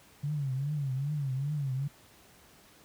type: tone with vibrato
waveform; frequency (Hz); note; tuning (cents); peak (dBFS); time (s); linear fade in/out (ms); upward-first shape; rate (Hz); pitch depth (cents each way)
sine; 140; C#3; +18; -29; 0.23-1.88; 10; triangle; 2.5; 160
effects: pink hiss -58 dBFS RMS until 2.84 s + high-pass 60 Hz 12 dB/octave